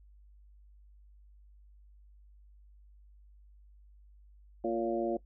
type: harmonic tone with a mistuned harmonic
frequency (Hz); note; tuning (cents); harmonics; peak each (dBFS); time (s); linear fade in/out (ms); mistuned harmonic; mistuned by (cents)
115.9; A#2; -10; 2 / 3 / 4 / 5 / 6; -37 / -32 / -40 / -35 / -38; 4.64-5.17; 5; 5; -33
effects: noise-tail reverb RT60 0.1 s tail -19 dB re dry + added 50 Hz sine -55 dBFS peak until 5.25 s